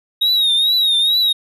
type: tone with vibrato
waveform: triangle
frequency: 3768 Hz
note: A#7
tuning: 18 cents sharp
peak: -11 dBFS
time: 0.21-1.33 s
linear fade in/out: 10 ms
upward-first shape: triangle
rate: 2.3 Hz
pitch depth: 100 cents each way
effects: none